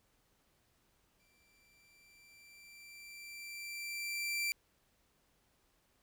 sawtooth tone with exponential growth, 2349 Hz, D7, in tune, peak -29 dBFS, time 1.2-4.52 s, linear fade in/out 0 ms, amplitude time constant 720 ms, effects pink hiss -74 dBFS RMS until 6.02 s

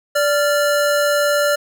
square tone pair together, 583 / 1386.6 Hz, D5 / F6, -13 / -13 cents, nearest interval octave + minor third, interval 1500 cents, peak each -16 / -21 dBFS, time 0.15-1.56 s, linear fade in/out 10 ms, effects none

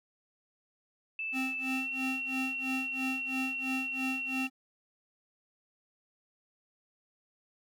sine tone with pitch glide, 2637 to 2727 Hz, E7 to F7, 0 to -42 cents, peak -33 dBFS, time 1.19-4.47 s, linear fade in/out 2 ms, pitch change +58 cents, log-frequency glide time 1.6-1.94 s
square tone with tremolo, 261.6 Hz, C4, in tune, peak -32 dBFS, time 1.32-4.5 s, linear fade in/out 50 ms, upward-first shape sine, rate 3 Hz, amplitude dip 95%
effects none

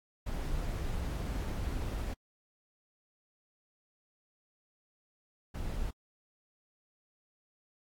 brown noise bursts at uneven times, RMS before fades -35 dBFS, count 2, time 0.26-2.14 / 5.54-5.91 s, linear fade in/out 10 ms, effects AAC 64 kbps

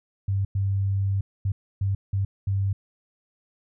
sine tone bursts at uneven times, 98.1 Hz, G2, 2 cents sharp, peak -21 dBFS, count 6, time 0.28-0.45 / 0.55-1.21 / 1.45-1.52 / 1.81-1.95 / 2.13-2.25 / 2.47-2.73 s, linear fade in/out 5 ms, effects none

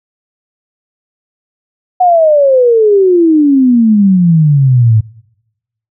sine exponential sweep, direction down, 742 to 106.4 Hz, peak -4 dBFS, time 2-5.01 s, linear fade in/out 10 ms, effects noise-tail reverb RT60 0.9 s tail -24 dB re dry

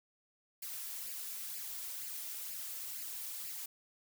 blue noise with flanger, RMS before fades -43 dBFS, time 0.62-3.66 s, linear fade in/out 5 ms, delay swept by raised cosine 0.41 to 3.01 ms, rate 2.1 Hz, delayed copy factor +0.55, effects none

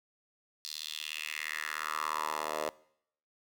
10% pulse tone with high-pass filter sweep, 77 Hz, D#2, 17 cents flat, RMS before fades -37 dBFS, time 0.65-2.69 s, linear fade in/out 0 ms, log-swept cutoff 4500 to 600 Hz, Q 3.5, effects noise-tail reverb RT60 0.7 s tail -22 dB re dry

